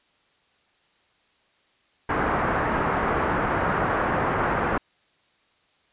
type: low-pass noise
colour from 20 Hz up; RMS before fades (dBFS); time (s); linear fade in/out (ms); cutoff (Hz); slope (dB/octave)
white; -24; 2.09-4.78; 5; 1500; 24
effects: white hiss -64 dBFS RMS until 5.92 s + resampled to 8000 Hz